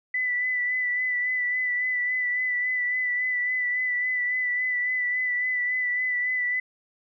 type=tone with vibrato; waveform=sine; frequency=1989 Hz; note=B6; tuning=12 cents sharp; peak=-23 dBFS; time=0.14-6.6 s; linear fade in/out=5 ms; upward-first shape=sine; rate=3.6 Hz; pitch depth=24 cents each way; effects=none